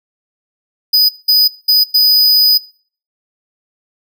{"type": "tone bursts at uneven times", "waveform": "square", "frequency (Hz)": 4978, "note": "D#8", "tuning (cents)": 0, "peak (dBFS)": -7, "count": 4, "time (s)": [[0.93, 1.09], [1.28, 1.48], [1.68, 1.84], [1.94, 2.58]], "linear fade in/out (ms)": 10, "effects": ["noise-tail reverb RT60 0.5 s tail -23 dB re dry"]}